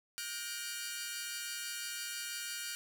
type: chord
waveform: 10% pulse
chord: G minor seventh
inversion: third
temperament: equal with one note detuned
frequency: 1429.6 / 1568 / 1864.7 / 2349 Hz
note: F6 / G6 / Bb6 / D7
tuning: +40 / 0 / 0 / 0 cents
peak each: -34 / -38 / -39 / -35 dBFS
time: 0.18-2.75 s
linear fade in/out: 0 ms
effects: none